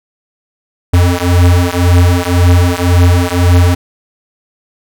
square beating tone pair, 87.31 / 89.21 Hz, F2 / F2, 0 / +37 cents, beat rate 1.9 Hz, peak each -10 dBFS, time 0.93-3.75 s, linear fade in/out 10 ms, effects none

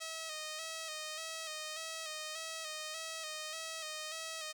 5% pulse tone with vibrato, 632 Hz, D#5, 27 cents sharp, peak -29 dBFS, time 0-4.53 s, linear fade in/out 20 ms, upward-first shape square, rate 1.7 Hz, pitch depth 36 cents each way, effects none

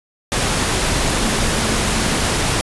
sine tone in noise, 221.6 Hz, A3, 13 cents sharp, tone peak -25 dBFS, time 1.21-2.15 s, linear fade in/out 0 ms, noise pink, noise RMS -18 dBFS, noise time 0.32-2.61 s, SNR -10 dB, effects resampled to 24000 Hz

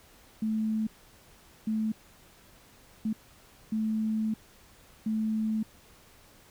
sine tone bursts at uneven times, 218.4 Hz, A3, 13 cents flat, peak -26 dBFS, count 5, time 0.42-0.87 / 1.67-1.92 / 3.05-3.13 / 3.72-4.34 / 5.06-5.63 s, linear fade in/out 5 ms, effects pink hiss -57 dBFS RMS until 6.5 s

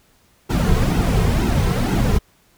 brown noise with flanger, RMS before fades -17 dBFS, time 0.49-2.19 s, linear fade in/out 20 ms, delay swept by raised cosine 1.7 to 3.5 ms, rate 2.1 Hz, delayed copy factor -0.65, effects pink hiss -57 dBFS RMS until 2.57 s

